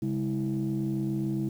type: tone cluster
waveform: sine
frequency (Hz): 136.8 / 204.2 / 326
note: C#3 / G#3 / E4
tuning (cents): -23 / -29 / -19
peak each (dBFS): -30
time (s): 0.02-1.49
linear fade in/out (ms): 5
effects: tanh soft clip ceiling -21 dBFS + 9-bit